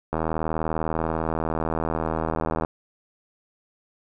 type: click train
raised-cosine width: 1 ms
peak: -11 dBFS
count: 203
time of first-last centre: 0.13-2.649 s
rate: 80.2 Hz
effects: none